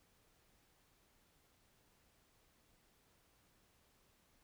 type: silence
effects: pink hiss -73 dBFS RMS until 4.43 s